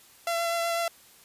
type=tone with vibrato; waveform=sawtooth; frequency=677 Hz; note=E5; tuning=46 cents sharp; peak=-22 dBFS; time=0.27-0.88 s; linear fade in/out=2 ms; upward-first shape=sine; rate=8 Hz; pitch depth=13 cents each way; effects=white hiss -55 dBFS RMS until 1.24 s + resampled to 32000 Hz